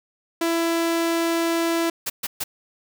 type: tone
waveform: sawtooth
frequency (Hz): 333.6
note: E4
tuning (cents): +21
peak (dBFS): -16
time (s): 0.41-1.9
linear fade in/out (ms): 5
type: noise bursts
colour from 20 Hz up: white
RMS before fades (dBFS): -26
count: 3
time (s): 2.06-2.44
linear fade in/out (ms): 10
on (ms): 40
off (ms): 130
effects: none